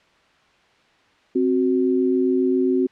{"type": "tone pair together", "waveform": "sine", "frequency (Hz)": [262.6, 370], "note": ["C4", "F#4"], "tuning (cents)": [6, 0], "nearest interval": "tritone", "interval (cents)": 594, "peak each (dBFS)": -19, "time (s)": [1.35, 2.87], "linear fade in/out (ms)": 10, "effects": ["white hiss -57 dBFS RMS until 2.91 s", "low-pass 3000 Hz 12 dB/octave"]}